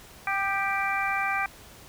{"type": "harmonic tone with a mistuned harmonic", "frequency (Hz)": 392, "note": "G4", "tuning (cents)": 0, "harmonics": [2, 3, 4, 5, 6], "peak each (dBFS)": [-30, -31, -31, -34, -30], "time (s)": [0.27, 1.46], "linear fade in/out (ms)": 2, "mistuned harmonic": 3, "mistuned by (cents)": 26, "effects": ["pink hiss -49 dBFS RMS until 1.88 s"]}